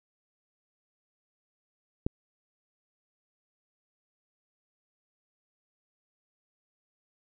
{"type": "click", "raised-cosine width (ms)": 3, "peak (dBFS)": -14, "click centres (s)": 2.065, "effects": []}